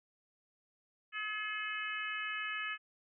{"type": "harmonic tone", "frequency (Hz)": 427, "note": "G#4", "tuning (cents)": 48, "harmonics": [3, 4, 5, 6, 7], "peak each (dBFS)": [-43, -40, -44, -42, -46], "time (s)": [1.12, 2.78], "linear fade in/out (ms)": 50, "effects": []}